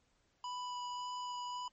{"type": "tone with vibrato", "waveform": "square", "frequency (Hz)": 987.8, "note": "B5", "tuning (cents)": 0, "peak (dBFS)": -40, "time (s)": [0.44, 1.68], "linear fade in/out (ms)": 2, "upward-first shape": "sine", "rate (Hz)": 1.8, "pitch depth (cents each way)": 8, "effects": ["pink hiss -75 dBFS RMS until 1.72 s", "MP3 32 kbps"]}